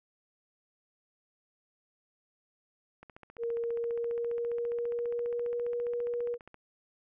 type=click train; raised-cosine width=0.5 ms; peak=-34 dBFS; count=53; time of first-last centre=3.03-6.544 s; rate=14.8 Hz
type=tone with pitch glide; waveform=sine; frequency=467.3 to 479.1 Hz; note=A#4 to A#4; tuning=+4 to +47 cents; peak=-30 dBFS; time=3.38-6.38 s; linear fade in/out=50 ms; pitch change=+43 cents; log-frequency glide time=3.58-5.65 s
effects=none